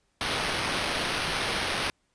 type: noise with sample-and-hold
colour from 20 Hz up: violet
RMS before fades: -29 dBFS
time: 0.21-1.9 s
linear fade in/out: 0 ms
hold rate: 7350 Hz
effects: pink hiss -72 dBFS RMS until 2.14 s + resampled to 22050 Hz